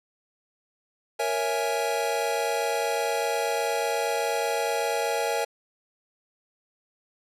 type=chord; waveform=square; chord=A# half-diminished seventh; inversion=none; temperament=equal; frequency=466.2 / 554.4 / 659.3 / 830.6 Hz; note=A#4 / C#5 / E5 / G#5; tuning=0 / 0 / 0 / 0 cents; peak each=-30 / -32 / -32 / -30 dBFS; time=1.19-5.45 s; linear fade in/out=10 ms; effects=resampled to 32000 Hz